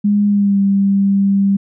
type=tone with pitch glide; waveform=sine; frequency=205.3 to 197.51 Hz; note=G#3 to G3; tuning=-20 to +13 cents; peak=-10 dBFS; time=0.04-1.57 s; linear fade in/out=10 ms; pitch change=-67 cents; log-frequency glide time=0.26-0.6 s; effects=none